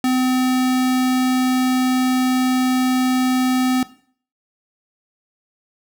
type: tone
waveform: square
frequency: 255.7 Hz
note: C4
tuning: 40 cents flat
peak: -16 dBFS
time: 0.04-3.83 s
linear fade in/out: 2 ms
effects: noise-tail reverb RT60 0.5 s tail -17 dB re dry